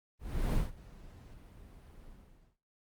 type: noise with ADSR envelope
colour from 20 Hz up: brown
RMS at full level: -29 dBFS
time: 0.19-2.57 s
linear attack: 360 ms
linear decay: 160 ms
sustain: -23 dB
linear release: 510 ms
effects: noise-tail reverb RT60 0.4 s tail -17 dB re dry + Opus 32 kbps